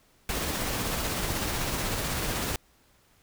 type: noise with tremolo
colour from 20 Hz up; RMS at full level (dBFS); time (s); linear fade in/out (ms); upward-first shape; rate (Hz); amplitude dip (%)
pink; -29; 0.29-2.56; 2; sine; 16; 25
effects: pink hiss -63 dBFS RMS until 3.22 s